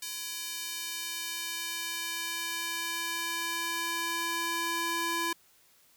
square tone with high-pass filter sweep, 336.4 Hz, E4, 35 cents sharp, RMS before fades -34 dBFS, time 0.02-5.33 s, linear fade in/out 5 ms, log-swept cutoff 3900 to 770 Hz, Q 0.72, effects white hiss -63 dBFS RMS until 5.96 s

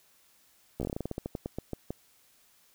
slowing click train, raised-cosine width 2 ms, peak -20 dBFS, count 18, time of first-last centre 0.8-1.906 s, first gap 14 ms, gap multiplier 1.17, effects white hiss -64 dBFS RMS until 2.74 s

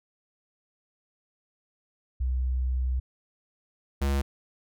sine / square tone pair in turn, 63.5 / 69.12 Hz, B1 / C#2, +49 / -4 cents, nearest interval minor second, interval 147 cents, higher second, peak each -24 dBFS, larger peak neither, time 2.2-3 / 4.01-4.22 s, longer first, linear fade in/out 10 ms, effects none

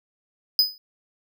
square tone with exponential decay, 5000 Hz, D#8, 8 cents sharp, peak -12 dBFS, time 0.59-0.78 s, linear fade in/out 1 ms, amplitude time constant 41 ms, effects none

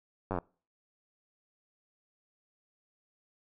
slowing click train, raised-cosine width 1 ms, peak -19 dBFS, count 8, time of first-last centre 0.31-0.387 s, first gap 10 ms, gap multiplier 1.03, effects noise-tail reverb RT60 0.4 s tail -26 dB re dry

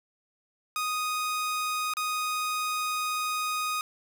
sawtooth tone with dropouts, 1244.5 Hz, D#6, in tune, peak -24 dBFS, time 0.76-3.81 s, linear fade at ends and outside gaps 1 ms, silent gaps 1.937-1.969 s, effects none

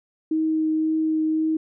sine tone with vibrato, 315.1 Hz, D#4, 22 cents sharp, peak -19 dBFS, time 0.31-1.57 s, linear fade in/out 5 ms, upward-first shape triangle, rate 1.9 Hz, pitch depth 10 cents each way, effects none

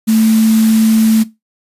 sine tone in noise, 221.1 Hz, A3, 9 cents sharp, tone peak -7 dBFS, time 0.07-1.24 s, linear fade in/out 20 ms, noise white, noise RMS -24 dBFS, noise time 0.07-1.24 s, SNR +14 dB, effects noise-tail reverb RT60 0.2 s tail -17 dB re dry + resampled to 32000 Hz

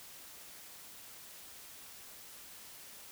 silence, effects white hiss -52 dBFS RMS until 3.11 s

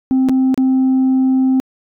sine tone with dropouts, 261.6 Hz, C4, in tune, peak -8 dBFS, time 0.11-1.6 s, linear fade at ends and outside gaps 0 ms, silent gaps 0.287-0.294 / 0.543-0.577 s, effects tanh soft clip ceiling -9 dBFS

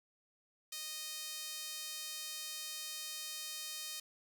sawtooth tone with high-pass filter, 620 Hz, D#5, 6 cents flat, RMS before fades -44 dBFS, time 0.72-4 s, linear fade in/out 5 ms, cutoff 4100 Hz, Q 0.91, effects 11-bit

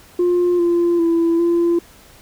sine tone with pitch steps, 353.5 / 344.5 / 334.3 / 341.9 Hz, F4 / F4 / E4 / F4, +21 / -24 / +24 / -37 cents, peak -11 dBFS, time 0.19-1.79 s, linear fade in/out 5 ms, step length 400 ms, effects tanh soft clip ceiling -11 dBFS + pink hiss -46 dBFS RMS until 2.21 s

